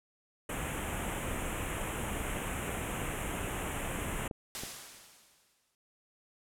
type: band-stop noise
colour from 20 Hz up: pink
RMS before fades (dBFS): -36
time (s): 0.49-4.28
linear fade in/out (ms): 5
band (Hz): 3100 to 7100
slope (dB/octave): 48
type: click train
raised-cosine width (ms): 2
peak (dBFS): -27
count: 8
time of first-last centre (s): 2.37-4.635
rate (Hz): 3.09
type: noise with exponential decay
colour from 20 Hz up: white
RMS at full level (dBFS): -37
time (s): 4.55-5.75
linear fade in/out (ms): 0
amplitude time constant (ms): 260
effects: low-pass 11000 Hz 12 dB/octave